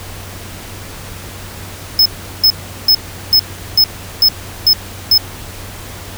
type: tone bursts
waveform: square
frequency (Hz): 5190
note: E8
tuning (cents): -28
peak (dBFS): -6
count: 8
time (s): 1.99-5.178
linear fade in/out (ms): 2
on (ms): 66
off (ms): 380
effects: added 94 Hz sine -32 dBFS peak until 6.17 s + pink hiss -31 dBFS RMS until 6.17 s